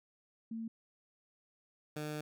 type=tone pair in turn; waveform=sine / 15% pulse; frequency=225.9 / 151.25 Hz; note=A3 / D#3; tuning=+46 / -49 cents; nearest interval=perfect fifth; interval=695 cents; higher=first; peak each=-38 / -32 dBFS; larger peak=second; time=0.51-0.68 / 1.96-2.21 s; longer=second; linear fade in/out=5 ms; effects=none